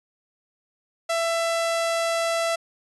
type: tone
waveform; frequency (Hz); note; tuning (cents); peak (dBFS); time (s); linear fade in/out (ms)
sawtooth; 667; E5; +20; -18; 1.09-2.56; 10
effects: resampled to 24000 Hz